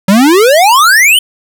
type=exponential sweep; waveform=square; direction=up; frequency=183.8 to 3136 Hz; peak=-4 dBFS; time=0.08-1.19 s; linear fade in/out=5 ms; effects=none